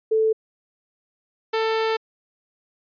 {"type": "tone pair in turn", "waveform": ["sine", "sawtooth"], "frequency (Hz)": [440, 444.6], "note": ["A4", "A4"], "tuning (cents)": [0, 18], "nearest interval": "unison", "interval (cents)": 18, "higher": "second", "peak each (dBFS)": -16, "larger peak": "neither", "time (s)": [[0.11, 0.33], [1.53, 1.97]], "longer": "second", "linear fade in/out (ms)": 10, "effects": ["resampled to 11025 Hz"]}